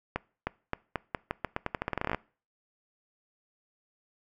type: accelerating click train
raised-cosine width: 0.5 ms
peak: -14 dBFS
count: 21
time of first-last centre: 0.16-2.147 s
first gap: 310 ms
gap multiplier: 0.85
effects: noise-tail reverb RT60 0.4 s tail -23 dB re dry